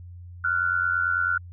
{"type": "tone pair together", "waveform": "sine", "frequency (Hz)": [1390.9, 1480], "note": ["F6", "F#6"], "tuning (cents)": [-7, 0], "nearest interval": "minor second", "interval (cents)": 107, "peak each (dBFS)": -24, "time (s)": [0.44, 1.38], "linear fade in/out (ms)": 5, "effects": ["added 88 Hz sine -39 dBFS peak until 1.52 s"]}